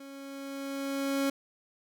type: tone with level ramp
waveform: 30% pulse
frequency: 275.3 Hz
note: C#4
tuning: 12 cents flat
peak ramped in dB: -42 to -23 dBFS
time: 0-1.3 s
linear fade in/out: 5 ms
effects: none